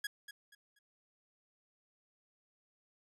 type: tone with echo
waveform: sawtooth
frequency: 1661.2 Hz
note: G#6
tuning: in tune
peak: -32 dBFS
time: 0.04-0.07 s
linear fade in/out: 5 ms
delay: 240 ms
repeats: 3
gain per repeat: -11 dB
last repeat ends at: 0.79 s
effects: resampled to 32000 Hz